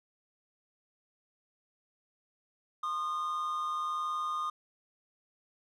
triangle tone pair together, 1062 / 1223.4 Hz, C6 / D#6, +25 / -30 cents, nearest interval major second, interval 245 cents, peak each -38 / -30 dBFS, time 2.83-4.5 s, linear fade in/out 5 ms, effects none

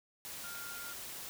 sine tone in noise, 1403 Hz, F6, 8 cents sharp, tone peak -46 dBFS, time 0.44-0.93 s, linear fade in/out 0 ms, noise white, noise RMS -45 dBFS, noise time 0.25-1.29 s, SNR -4 dB, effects none

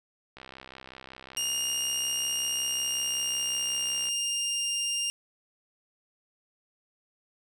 click train, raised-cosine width 0.3 ms, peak -28 dBFS, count 244, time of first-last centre 0.37-4.086 s, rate 65.4 Hz
20% pulse tone with pitch glide, 2832 to 2803 Hz, F7 to F7, +23 to +6 cents, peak -22 dBFS, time 1.37-5.1 s, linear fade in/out 0 ms, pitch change -17 cents, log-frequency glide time 2.55-4.66 s
effects none

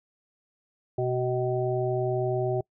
harmonic tone with a mistuned harmonic, 125.6 Hz, B2, 30 cents sharp, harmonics 1 / 3 / 5 / 6, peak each -29 / -27 / -31 / -35 dBFS, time 0.98-2.61 s, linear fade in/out 5 ms, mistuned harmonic 6, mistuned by +15 cents, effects noise-tail reverb RT60 0.1 s tail -25 dB re dry

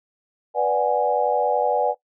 sine chord, G# half-diminished seventh, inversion first, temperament equal, 493.9 / 587.3 / 740 / 830.6 Hz, B4 / D5 / F#5 / G#5, 0 / 0 / 0 / 0 cents, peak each -23 dBFS, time 0.54-1.95 s, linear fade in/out 50 ms, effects noise-tail reverb RT60 0.1 s tail -18 dB re dry

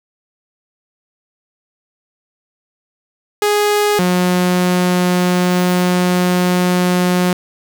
sawtooth tone pair in turn, 415.3 / 179.94 Hz, G#4 / F#3, 0 / -48 cents, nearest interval octave + major second, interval 1448 cents, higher first, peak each -8 dBFS, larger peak neither, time 3.42-3.99 / 3.99-7.33 s, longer second, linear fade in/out 2 ms, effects none

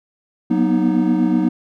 triangle chord, B major seventh, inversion second, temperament equal with one note detuned, 185 / 238.7 / 246.9 / 311.1 Hz, F#3 / A#3 / B3 / D#4, 0 / +41 / 0 / 0 cents, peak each -18 / -18 / -18 / -16 dBFS, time 0.5-1.49 s, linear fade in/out 10 ms, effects none

